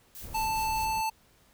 blue noise with tremolo, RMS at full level -43 dBFS, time 0.15-0.85 s, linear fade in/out 0 ms, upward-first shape sine, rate 4.9 Hz, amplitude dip 65%
brown noise, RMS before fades -41 dBFS, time 0.2-1.03 s, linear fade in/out 50 ms
square tone, 882 Hz, A5, 4 cents sharp, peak -28 dBFS, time 0.34-1.1 s, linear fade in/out 10 ms
effects pink hiss -63 dBFS RMS until 1.53 s

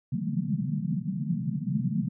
pink band-pass noise, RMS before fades -29 dBFS, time 0.12-2.09 s, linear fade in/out 10 ms, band 130 to 230 Hz, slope 96 dB/octave, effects none

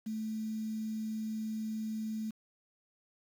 sine tone with quantisation, 218.4 Hz, A3, 13 cents flat, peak -34 dBFS, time 0.06-2.31 s, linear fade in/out 10 ms, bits 9, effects none

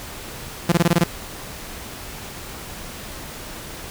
sawtooth tone bursts, 170.9 Hz, F3, 37 cents flat, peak -9 dBFS, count 7, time 0.69-1.039 s, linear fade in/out 5 ms, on 31 ms, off 22 ms, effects pink hiss -35 dBFS RMS until 3.9 s

